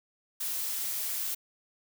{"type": "noise", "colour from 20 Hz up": "blue", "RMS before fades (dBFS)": -33, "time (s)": [0.4, 1.35], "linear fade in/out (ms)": 10, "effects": []}